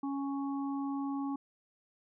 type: harmonic tone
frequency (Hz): 277.2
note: C#4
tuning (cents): 0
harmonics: 1 / 3 / 4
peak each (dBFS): -33 / -43 / -45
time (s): 0.03-1.36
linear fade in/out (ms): 5
effects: none